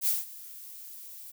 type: noise with ADSR envelope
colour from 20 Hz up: violet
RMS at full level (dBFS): -25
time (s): 0.01-1.32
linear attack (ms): 58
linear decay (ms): 180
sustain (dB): -20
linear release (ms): 19
effects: none